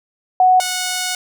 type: tone pair in turn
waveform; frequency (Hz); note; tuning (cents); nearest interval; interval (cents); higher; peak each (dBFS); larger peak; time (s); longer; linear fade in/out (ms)
sine / 5% pulse; 740 / 733.2; F#5 / F#5; 0 / -16; unison; 16; first; -8 / -8; neither; 0.4-0.6 / 0.6-1.15; second; 2
effects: none